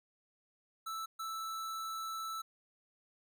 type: tone bursts at uneven times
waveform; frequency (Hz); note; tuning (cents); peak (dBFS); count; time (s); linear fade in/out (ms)
square; 1318.5; E6; 0; -39; 2; 0.86-1.06 / 1.19-2.42; 10
effects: none